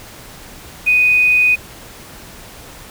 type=tone with quantisation; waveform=sine; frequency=2489 Hz; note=D#7; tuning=in tune; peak=-9 dBFS; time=0.86-1.56 s; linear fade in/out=20 ms; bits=6; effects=pink hiss -37 dBFS RMS until 2.9 s